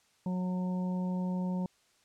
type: harmonic tone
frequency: 182.4 Hz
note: F#3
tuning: 24 cents flat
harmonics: 1 / 2 / 3 / 4 / 5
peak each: -30 / -47 / -44 / -53 / -45 dBFS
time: 0.26-1.66 s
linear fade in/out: 2 ms
effects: white hiss -68 dBFS RMS until 2.04 s + low-pass 8000 Hz 12 dB/octave